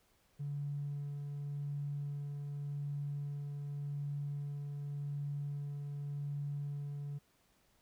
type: tone with tremolo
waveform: triangle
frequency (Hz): 143.5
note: D3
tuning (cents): -40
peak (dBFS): -32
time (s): 0.39-7.19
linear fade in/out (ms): 20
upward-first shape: sine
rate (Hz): 0.87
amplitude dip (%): 40
effects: tanh soft clip ceiling -34 dBFS + pink hiss -72 dBFS RMS until 7.81 s